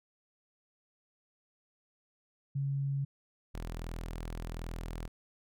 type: tone pair in turn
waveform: sine / sawtooth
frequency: 138.7 / 41.31 Hz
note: C#3 / E1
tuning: +1 / +4 cents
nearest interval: octave + major sixth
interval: 2097 cents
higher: first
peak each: -30 / -34 dBFS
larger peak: first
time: 2.55-3.05 / 3.54-5.08 s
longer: second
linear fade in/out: 10 ms
effects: none